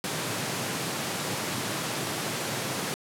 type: high-pass noise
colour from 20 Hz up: pink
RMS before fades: -31 dBFS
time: 0.04-2.94 s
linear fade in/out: 0 ms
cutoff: 110 Hz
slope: 48 dB/octave
effects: low-pass 12000 Hz 12 dB/octave